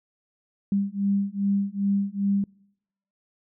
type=beating tone pair; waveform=sine; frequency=197.9 / 200.4 Hz; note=G3 / G3; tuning=+17 / +38 cents; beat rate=2.5 Hz; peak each=-25 dBFS; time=0.72-2.44 s; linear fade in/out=2 ms; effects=noise-tail reverb RT60 0.8 s tail -26 dB re dry